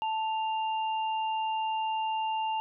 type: tone pair together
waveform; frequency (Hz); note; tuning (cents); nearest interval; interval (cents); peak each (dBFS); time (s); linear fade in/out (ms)
sine; 880 / 2792; A5 / F7; 0 / -1; octave + minor sixth; 1999; -28 / -39; 0.02-2.6; 0
effects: none